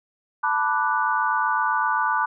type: chord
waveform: sine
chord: B minor seventh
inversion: third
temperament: equal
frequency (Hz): 880 / 987.8 / 1174.7 / 1480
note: A5 / B5 / D6 / F#6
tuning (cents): 0 / 0 / 0 / 0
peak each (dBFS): -25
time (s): 0.43-2.26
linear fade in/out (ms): 10
effects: none